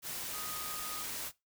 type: tone in noise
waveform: sine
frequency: 1243 Hz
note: D#6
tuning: 2 cents flat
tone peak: -45 dBFS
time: 0.31-1.06 s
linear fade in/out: 50 ms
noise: white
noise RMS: -40 dBFS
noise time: 0.02-1.32 s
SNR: -8 dB
effects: noise-tail reverb RT60 0.2 s tail -19 dB re dry